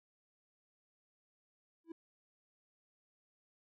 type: tone with exponential growth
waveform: triangle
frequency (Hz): 329.6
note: E4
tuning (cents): 0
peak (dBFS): -38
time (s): 1.84-1.92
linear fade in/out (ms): 5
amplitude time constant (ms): 16
effects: none